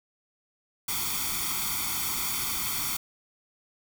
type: noise with comb filter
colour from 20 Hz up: white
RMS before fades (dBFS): -30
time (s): 0.88-2.97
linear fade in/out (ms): 5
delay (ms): 0.88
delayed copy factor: +0.95
effects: none